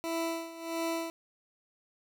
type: tone with tremolo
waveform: 20% pulse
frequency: 330.7 Hz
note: E4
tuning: 6 cents sharp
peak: -25 dBFS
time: 0.04-1.1 s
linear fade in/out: 0 ms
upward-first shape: sine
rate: 1.5 Hz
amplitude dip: 80%
effects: none